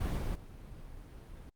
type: noise with level steps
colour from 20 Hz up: brown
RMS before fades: -32 / -34 / -48 dBFS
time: 0-1.5 s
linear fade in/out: 10 ms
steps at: 0.17 / 0.34 s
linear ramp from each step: 20 ms
effects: Opus 32 kbps